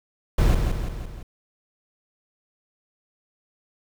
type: noise with echo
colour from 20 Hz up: brown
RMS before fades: -17 dBFS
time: 0.38-0.55 s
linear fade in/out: 5 ms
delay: 170 ms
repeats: 4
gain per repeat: -5 dB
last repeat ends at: 1.23 s
effects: none